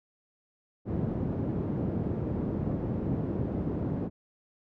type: band-pass noise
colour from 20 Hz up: pink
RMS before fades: -31 dBFS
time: 0.85-4.1 s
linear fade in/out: 50 ms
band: 110 to 330 Hz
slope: 12 dB/octave
effects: none